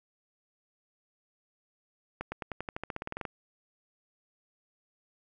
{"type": "accelerating click train", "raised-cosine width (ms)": 0.5, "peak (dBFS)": -20, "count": 16, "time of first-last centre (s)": [2.21, 3.252], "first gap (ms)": 110, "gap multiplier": 0.93, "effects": []}